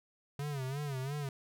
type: tone with vibrato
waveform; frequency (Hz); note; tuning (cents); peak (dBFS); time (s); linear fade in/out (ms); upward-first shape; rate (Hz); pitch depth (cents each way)
square; 138.59; C#3; 0; -36; 0.39-1.29; 2; sine; 2.9; 120
effects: none